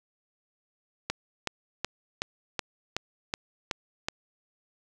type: click train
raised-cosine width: 0.2 ms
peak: -11 dBFS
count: 9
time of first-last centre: 1.1-4.085 s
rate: 2.68 Hz
effects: none